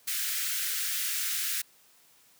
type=high-pass noise; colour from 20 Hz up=white; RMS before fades=-31 dBFS; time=0.07-1.62 s; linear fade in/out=10 ms; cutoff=1400 Hz; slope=48 dB/octave; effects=white hiss -61 dBFS RMS until 2.39 s + high-pass 100 Hz 12 dB/octave